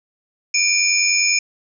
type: tone cluster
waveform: sine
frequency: 2347 / 2437 / 5260 / 6710 Hz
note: D7 / D#7 / E8 / G#8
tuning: -2 / -37 / -5 / +17 cents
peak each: -20 dBFS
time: 0.54-1.39 s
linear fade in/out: 5 ms
effects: none